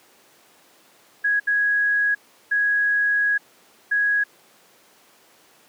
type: tone bursts at uneven times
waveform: sine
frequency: 1661.2 Hz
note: G#6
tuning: in tune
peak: -17 dBFS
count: 4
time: 1.24-1.4 / 1.47-2.15 / 2.51-3.38 / 3.91-4.24 s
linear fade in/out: 10 ms
effects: pink hiss -54 dBFS RMS until 5.68 s + high-pass 300 Hz 12 dB/octave